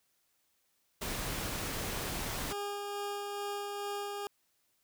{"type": "noise", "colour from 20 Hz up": "pink", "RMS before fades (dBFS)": -37, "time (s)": [1.01, 2.53], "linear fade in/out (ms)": 10}
{"type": "tone with tremolo", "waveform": "20% pulse", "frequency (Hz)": 406.7, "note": "G#4", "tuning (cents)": -36, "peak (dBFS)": -30, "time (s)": [2.51, 4.27], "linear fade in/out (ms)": 0, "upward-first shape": "sine", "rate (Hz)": 2.3, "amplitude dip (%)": 25}
{"effects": ["white hiss -75 dBFS RMS until 4.83 s"]}